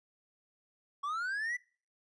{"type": "linear sweep", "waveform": "triangle", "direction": "up", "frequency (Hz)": [1104, 2000], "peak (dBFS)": -31, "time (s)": [1.03, 1.57], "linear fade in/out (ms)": 10, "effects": ["noise-tail reverb RT60 0.4 s tail -23 dB re dry", "resampled to 22050 Hz"]}